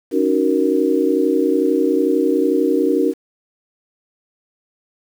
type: chord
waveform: sine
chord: D# minor seventh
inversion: third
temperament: just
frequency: 280 / 311.1 / 373.4 / 466.7 Hz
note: C#4 / D#4 / F#4 / A#4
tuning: +18 / 0 / +16 / +2 cents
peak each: -19 dBFS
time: 0.11-3.14 s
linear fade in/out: 50 ms
effects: 7-bit